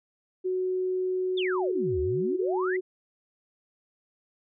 sine tone, 370 Hz, F#4, in tune, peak -25 dBFS, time 0.44-2.81 s, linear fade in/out 20 ms
sine exponential two-way sweep, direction down then up, 3729 to 69.3 to 2120 Hz, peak -30 dBFS, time 1.37-2.77 s, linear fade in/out 10 ms, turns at 2 s
effects none

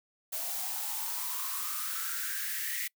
blue noise with high-pass filter sweep, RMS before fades -35 dBFS, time 0.32-2.88 s, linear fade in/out 10 ms, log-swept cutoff 650 to 2000 Hz, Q 8.1, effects noise-tail reverb RT60 0.1 s tail -25 dB re dry

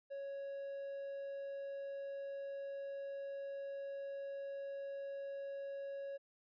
triangle tone, 554.4 Hz, C#5, in tune, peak -40 dBFS, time 0.1-6.18 s, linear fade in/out 20 ms, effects resampled to 11025 Hz

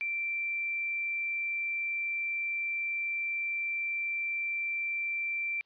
sine tone, 2349 Hz, D7, in tune, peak -30 dBFS, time 0.01-5.61 s, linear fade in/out 0 ms, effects white hiss -74 dBFS RMS until 5.65 s + resampled to 11025 Hz

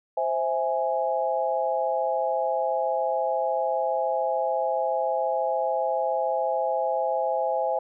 sine chord, C augmented, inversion none, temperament equal with one note detuned, 523.3 / 657.4 / 830.6 Hz, C5 / E5 / G#5, 0 / -5 / 0 cents, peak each -27 dBFS, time 0.17-7.79 s, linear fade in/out 5 ms, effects none

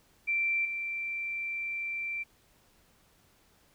sine tone with level steps, 2349 Hz, D7, in tune, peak -26 / -32 dBFS, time 0.27-2.24 s, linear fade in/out 20 ms, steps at 0.65 s, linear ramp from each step 2 ms, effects pink hiss -65 dBFS RMS until 3.74 s

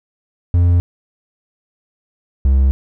triangle tone pair in turn, 87.31 / 66.93 Hz, F2 / C2, 0 / +40 cents, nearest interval perfect fourth, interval 460 cents, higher first, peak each -7 dBFS, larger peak neither, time 0.54-0.8 / 2.45-2.71 s, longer neither, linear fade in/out 0 ms, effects none

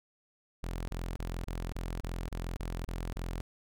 sawtooth tone bursts, 43.02 Hz, F1, 25 cents flat, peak -31 dBFS, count 10, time 0.63-3.409 s, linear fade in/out 0 ms, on 250 ms, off 31 ms, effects none

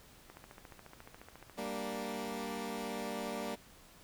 click train, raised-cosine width 0.5 ms, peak -35 dBFS, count 18, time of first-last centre 0.3-1.497 s, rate 14.2 Hz
15% pulse chord, G minor, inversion none, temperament equal, 196 / 233.1 / 293.7 Hz, G3 / Bb3 / D4, 0 / 0 / 0 cents, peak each -36 / -34 / -39 dBFS, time 1.57-3.56 s, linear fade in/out 20 ms
effects pink hiss -59 dBFS RMS until 4.03 s

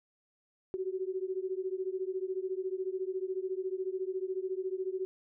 sine beating tone pair, 370 / 384 Hz, F#4 / G4, 0 / -36 cents, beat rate 14 Hz, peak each -35 / -36 dBFS, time 0.74-5.05 s, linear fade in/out 0 ms, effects none

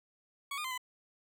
20% pulse tone with pitch steps, 1120 / 1218 / 1036 / 1007 Hz, C#6 / D#6 / C6 / B5, +18 / -37 / -17 / +33 cents, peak -31 dBFS, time 0.51-0.778 s, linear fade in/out 5 ms, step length 67 ms, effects none

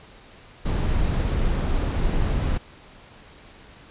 brown noise, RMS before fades -22 dBFS, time 0.65-2.58 s, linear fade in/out 10 ms, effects pink hiss -48 dBFS RMS until 3.9 s + resampled to 8000 Hz

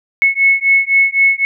sine beating tone pair, 2194 / 2197.9 Hz, C#7 / C#7, -18 / -15 cents, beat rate 3.9 Hz, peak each -12 dBFS, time 0.22-1.45 s, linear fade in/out 0 ms, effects none

